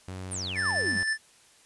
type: tone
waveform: sawtooth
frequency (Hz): 93.2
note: F#2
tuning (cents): +13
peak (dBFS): -32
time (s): 0.08-1.03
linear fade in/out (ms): 0
type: exponential sweep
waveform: sine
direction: down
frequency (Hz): 9956 to 181.5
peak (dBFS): -32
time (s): 0.31-0.98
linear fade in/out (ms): 10
type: tone with tremolo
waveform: square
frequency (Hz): 1760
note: A6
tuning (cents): 0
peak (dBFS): -25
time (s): 0.55-1.18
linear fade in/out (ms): 50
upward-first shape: square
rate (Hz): 9.5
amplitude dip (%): 30
effects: white hiss -58 dBFS RMS until 1.65 s + resampled to 24000 Hz